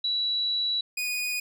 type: tone pair in turn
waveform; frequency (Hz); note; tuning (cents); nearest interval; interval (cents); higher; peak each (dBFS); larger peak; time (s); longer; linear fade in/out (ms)
sine / sawtooth; 3926 / 2473; B7 / D#7; -11 / -11; minor sixth; 800; first; -24; neither; 0.04-0.81 / 0.97-1.4; first; 5
effects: none